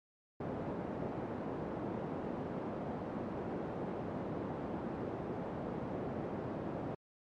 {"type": "band-pass noise", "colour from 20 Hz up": "pink", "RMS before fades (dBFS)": -40, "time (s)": [0.4, 6.95], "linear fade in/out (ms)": 5, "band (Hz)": [160, 690], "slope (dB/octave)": 12, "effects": ["MP3 64 kbps"]}